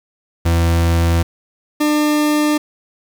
40% pulse tone pair in turn, 84.1 / 299.7 Hz, E2 / D4, +35 / +35 cents, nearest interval octave + minor seventh, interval 2200 cents, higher second, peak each -11 / -12 dBFS, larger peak first, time 0.45-1.23 / 1.8-2.58 s, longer neither, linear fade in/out 10 ms, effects 7-bit

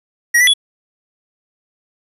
square tone with pitch steps, 1901 / 1983 / 3388 Hz, A#6 / B6 / G#7, +33 / +7 / +34 cents, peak -9 dBFS, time 0.34-0.538 s, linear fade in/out 10 ms, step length 66 ms, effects resampled to 32000 Hz + 7-bit

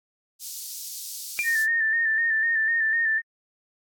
pink high-pass noise, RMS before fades -36 dBFS, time 0.39-1.67 s, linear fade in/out 50 ms, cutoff 4800 Hz, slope 24 dB/octave
sine tone with exponential decay, 2387 Hz, D7, 28 cents sharp, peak -19 dBFS, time 1.39-1.57 s, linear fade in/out 0 ms, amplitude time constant 38 ms
sine tone with vibrato, 1805 Hz, A6, 44 cents sharp, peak -20 dBFS, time 1.43-3.22 s, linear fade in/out 50 ms, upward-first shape square, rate 4 Hz, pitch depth 35 cents each way
effects AAC 64 kbps

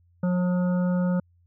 harmonic tone, 179.7 Hz, F3, 50 cents sharp, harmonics 1 / 3 / 5 / 7 / 8, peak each -21 / -31 / -41 / -42 / -43 dBFS, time 0.23-1.2 s, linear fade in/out 5 ms, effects added 87 Hz sine -58 dBFS peak until 1.46 s

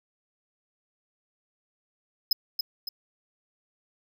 square tone with echo, 5090 Hz, D#8, 39 cents sharp, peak -19 dBFS, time 2.31-2.33 s, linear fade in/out 5 ms, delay 280 ms, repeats 2, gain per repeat -6 dB, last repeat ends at 2.89 s, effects none

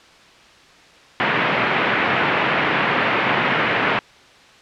white band-pass noise, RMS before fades -19 dBFS, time 1.2-3.99 s, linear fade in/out 0 ms, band 120 to 2500 Hz, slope 24 dB/octave, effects white hiss -47 dBFS RMS until 4.61 s + low-pass 4000 Hz 12 dB/octave

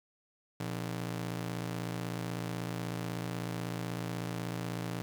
sawtooth ring-modulated tone, 145.5 Hz, D3, 16 cents flat, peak -28 dBFS, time 0.6-5.02 s, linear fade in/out 0 ms, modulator 28.1 Hz, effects 9-bit

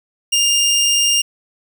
20% pulse tone, 2809 Hz, F7, 9 cents sharp, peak -8 dBFS, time 0.32-1.22 s, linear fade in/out 10 ms, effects none

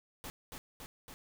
pink noise with echo, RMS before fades -44 dBFS, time 0.24-0.3 s, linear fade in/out 0 ms, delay 280 ms, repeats 3, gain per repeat -2 dB, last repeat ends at 1.14 s, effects none

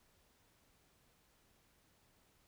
silence, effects pink hiss -72 dBFS RMS until 2.47 s

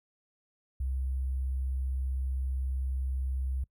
sine tone with sample-and-hold, 65.41 Hz, C2, in tune, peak -29 dBFS, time 0.8-3.64 s, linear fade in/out 5 ms, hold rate 11025 Hz, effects noise-tail reverb RT60 0.1 s tail -23 dB re dry

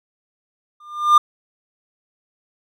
triangle tone with exponential growth, 1200 Hz, D6, 37 cents sharp, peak -3 dBFS, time 0.8-1.18 s, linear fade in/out 5 ms, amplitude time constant 81 ms, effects none

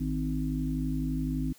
harmonic tone with a mistuned harmonic, 51.91 Hz, G#1, in tune, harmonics 1 / 3 / 5 / 6, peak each -33 / -33 / -31 / -39 dBFS, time 0-1.53 s, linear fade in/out 10 ms, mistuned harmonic 1, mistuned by +73 cents, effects white hiss -58 dBFS RMS until 1.58 s

